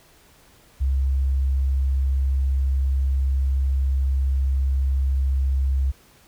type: tone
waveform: sine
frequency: 67.2 Hz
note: C2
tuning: 47 cents sharp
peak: -17 dBFS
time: 0.8-5.92 s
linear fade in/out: 20 ms
effects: tanh soft clip ceiling -13 dBFS + pink hiss -54 dBFS RMS until 6.27 s